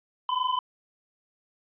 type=tone pair together; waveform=square; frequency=998 / 1021.9 Hz; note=B5 / C6; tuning=+18 / -41 cents; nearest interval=unison; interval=41 cents; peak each=-28 dBFS; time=0.29-0.59 s; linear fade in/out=2 ms; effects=resampled to 8000 Hz